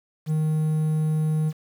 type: tone with quantisation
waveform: triangle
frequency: 155.56 Hz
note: D#3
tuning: in tune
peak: -18 dBFS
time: 0.26-1.53 s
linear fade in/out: 50 ms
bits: 8
effects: none